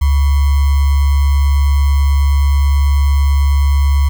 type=tone with sample-and-hold; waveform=sine; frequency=70.4 Hz; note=C#2; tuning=27 cents sharp; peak=-8 dBFS; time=0.01-4.09 s; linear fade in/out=10 ms; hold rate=1050 Hz; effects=none